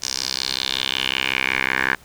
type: tone with band-pass filter sweep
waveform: 10% pulse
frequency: 65.41 Hz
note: C2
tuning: in tune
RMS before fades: -23 dBFS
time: 0.02-1.95 s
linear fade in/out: 5 ms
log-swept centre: 5800 to 1700 Hz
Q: 3.7
effects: pink hiss -49 dBFS RMS until 2.04 s